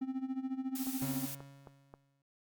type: tone with tremolo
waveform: triangle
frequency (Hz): 262.7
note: C4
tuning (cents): +7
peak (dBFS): -30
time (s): 0.01-1.26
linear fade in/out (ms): 10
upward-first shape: sine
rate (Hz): 14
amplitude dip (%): 80
type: noise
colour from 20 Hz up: blue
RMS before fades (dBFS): -42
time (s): 0.75-1.35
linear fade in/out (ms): 5
type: click train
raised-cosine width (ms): 1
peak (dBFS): -35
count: 5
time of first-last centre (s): 0.87-1.94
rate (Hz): 3.74
type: tone with exponential decay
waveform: 35% pulse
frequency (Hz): 138.59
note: C#3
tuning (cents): 0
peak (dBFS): -35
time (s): 1.02-2.22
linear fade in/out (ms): 2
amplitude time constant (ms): 260
effects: Opus 48 kbps